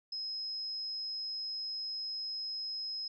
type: tone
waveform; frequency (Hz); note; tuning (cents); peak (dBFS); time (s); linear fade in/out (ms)
sine; 5120; D#8; +49; -36; 0.12-3.08; 5
effects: none